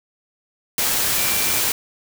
sine tone in noise, 2349 Hz, D7, in tune, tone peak -30 dBFS, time 1.17-1.6 s, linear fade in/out 2 ms, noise white, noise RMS -20 dBFS, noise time 0.78-1.72 s, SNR -13 dB, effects none

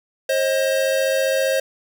square tone pair together, 534 / 629 Hz, C5 / D#5, +35 / +19 cents, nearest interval minor third, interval 284 cents, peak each -19 / -24 dBFS, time 0.29-1.6 s, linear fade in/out 5 ms, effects none

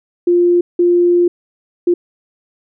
sine tone bursts at uneven times, 350.1 Hz, F4, 4 cents sharp, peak -8 dBFS, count 3, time 0.27-0.61 / 0.79-1.28 / 1.87-1.94 s, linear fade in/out 5 ms, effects none

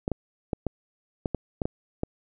clicks, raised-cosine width 2 ms, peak -13 dBFS, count 9, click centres 0.079 / 0.117 / 0.532 / 0.667 / 1.258 / 1.347 / 1.618 / 1.655 / 2.034 s, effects none

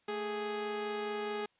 sawtooth tone pair together, 220 / 415.3 Hz, A3 / G#4, 0 / 0 cents, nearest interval major seventh, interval 1100 cents, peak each -40 / -31 dBFS, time 0.08-1.46 s, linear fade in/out 5 ms, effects white hiss -72 dBFS RMS until 1.59 s + resampled to 8000 Hz

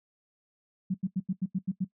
sine tone bursts, 186.7 Hz, F#3, 16 cents sharp, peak -25 dBFS, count 8, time 0.9-1.847 s, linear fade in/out 10 ms, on 44 ms, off 85 ms, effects noise-tail reverb RT60 0.1 s tail -18 dB re dry

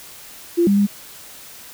sine tone with pitch steps, 343.7 / 200.4 / 202.8 Hz, F4 / G3 / G#3, -28 / +38 / -41 cents, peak -12 dBFS, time 0.57-0.87 s, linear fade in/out 20 ms, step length 100 ms, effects white hiss -40 dBFS RMS until 1.73 s

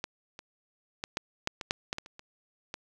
clicks, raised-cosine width 0.2 ms, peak -16 / -26 / -16 / -13 / -11 / -19 / -9 / -14 / -18 / -30 / -28 / -19 dBFS, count 12, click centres 0.041 / 0.391 / 1.039 / 1.171 / 1.474 / 1.612 / 1.709 / 1.929 / 1.984 / 2.061 / 2.194 / 2.741 s, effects none

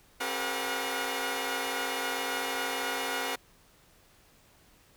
10% pulse tone cluster, 269.1 / 391.2 / 435.9 / 480.1 / 722 Hz, C4 / G4 / A4 / B4 / F#5, +49 / -4 / -16 / -49 / -43 cents, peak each -30 / -30 / -33 / -27 / -27 dBFS, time 0.2-3.36 s, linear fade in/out 10 ms, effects pink hiss -61 dBFS RMS until 4.96 s

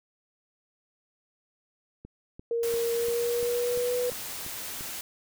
click train, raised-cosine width 3 ms, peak -30 dBFS, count 9, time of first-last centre 2.05-4.809 s, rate 2.9 Hz
sine tone with pitch glide, 466.2 to 492.5 Hz, A#4 to B4, 0 to -5 cents, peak -25 dBFS, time 2.51-4.1 s, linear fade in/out 2 ms, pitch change +95 cents, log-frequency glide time 2.94-3.97 s
white noise, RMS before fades -37 dBFS, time 2.63-5.01 s, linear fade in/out 2 ms
effects none

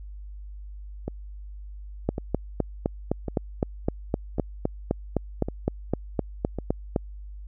two click trains, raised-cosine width 2 ms, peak -16 / -9 dBFS, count 6 / 20, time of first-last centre 1.08-6.587 / 2.09-6.962 s, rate 0.908 / 3.9 Hz, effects added 50 Hz sine -37 dBFS peak until 7.47 s

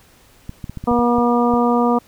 clicks, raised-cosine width 5 ms, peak -16 dBFS, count 9, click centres 0.494 / 0.642 / 0.696 / 0.773 / 0.84 / 0.914 / 0.99 / 1.185 / 1.538 s
harmonic tone, 240 Hz, B3, 49 cents flat, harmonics 1 / 2 / 3 / 4 / 5, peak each -16 / -19 / -21 / -22 / -23 dBFS, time 0.87-1.99 s, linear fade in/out 10 ms
effects pink hiss -51 dBFS RMS until 2.07 s

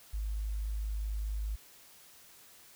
sine tone, 52.4 Hz, G#1, 16 cents sharp, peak -32 dBFS, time 0.13-1.56 s, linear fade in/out 10 ms, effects white hiss -57 dBFS RMS until 2.75 s

